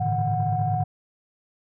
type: tone cluster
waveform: sine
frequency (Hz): 99.9 / 109.6 / 141.9 / 156.7 / 735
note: G2 / A2 / C#3 / D#3 / F#5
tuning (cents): +33 / -6 / +41 / +13 / -12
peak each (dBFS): -33 / -25 / -29 / -29 / -24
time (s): 0-0.84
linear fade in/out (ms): 10
effects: tanh soft clip ceiling -13 dBFS

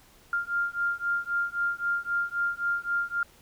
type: beating tone pair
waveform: sine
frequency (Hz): 1396.9 / 1400.7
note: F6 / F6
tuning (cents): 0 / +5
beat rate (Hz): 3.8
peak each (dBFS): -29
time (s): 0.33-3.23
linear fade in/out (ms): 2
effects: pink hiss -57 dBFS RMS until 3.41 s

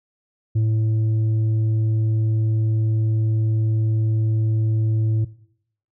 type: tone with tanh clipping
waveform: sine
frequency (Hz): 110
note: A2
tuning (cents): 0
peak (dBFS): -17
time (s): 0.55-5.25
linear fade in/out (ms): 10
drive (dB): 4
effects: noise-tail reverb RT60 0.7 s tail -19 dB re dry

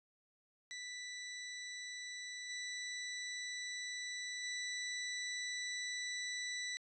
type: tone with level steps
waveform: 20% pulse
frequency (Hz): 1975.5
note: B6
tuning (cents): 0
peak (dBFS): -39 / -36 / -34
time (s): 0.71-6.77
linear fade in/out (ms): 0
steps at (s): 2.49 / 4.43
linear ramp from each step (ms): 10
effects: resampled to 24000 Hz

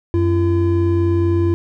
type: tone pair together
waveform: triangle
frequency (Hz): 91.89 / 340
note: F#2 / F4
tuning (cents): -11 / -46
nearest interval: octave + major seventh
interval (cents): 2265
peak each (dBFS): -14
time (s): 0.14-1.54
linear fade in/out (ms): 0
effects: none

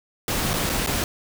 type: noise with dropouts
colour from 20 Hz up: pink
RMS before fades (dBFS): -24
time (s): 0.28-1.04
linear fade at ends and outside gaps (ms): 1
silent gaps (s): 0.533-0.538 / 0.694-0.698 / 0.863-0.872
effects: none

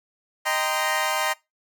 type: chord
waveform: 20% pulse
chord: C minor seventh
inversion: first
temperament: equal with one note detuned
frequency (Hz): 622.3 / 784 / 932.3 / 1032.7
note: Eb5 / G5 / Bb5 / C6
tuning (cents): 0 / 0 / 0 / -23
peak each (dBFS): -23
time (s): 0.45-1.34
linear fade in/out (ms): 20
effects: noise-tail reverb RT60 0.2 s tail -21 dB re dry

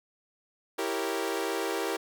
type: chord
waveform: sawtooth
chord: E diminished seventh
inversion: none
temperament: equal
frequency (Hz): 329.6 / 392 / 466.2 / 554.4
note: E4 / G4 / Bb4 / Db5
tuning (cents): 0 / 0 / 0 / 0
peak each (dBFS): -31 / -29 / -30 / -35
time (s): 0.78-1.97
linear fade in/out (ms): 10
effects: none

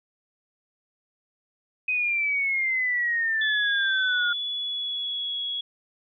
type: exponential sweep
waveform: sine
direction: down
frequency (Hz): 2522 to 1417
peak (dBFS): -22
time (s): 1.88-4.33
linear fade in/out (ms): 5
type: tone with pitch glide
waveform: sine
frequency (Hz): 3449 to 3343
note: A7 to G#7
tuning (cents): -35 to +11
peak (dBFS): -27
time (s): 3.41-5.61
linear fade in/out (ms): 5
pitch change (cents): -54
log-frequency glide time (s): 4.06-5.41
effects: none

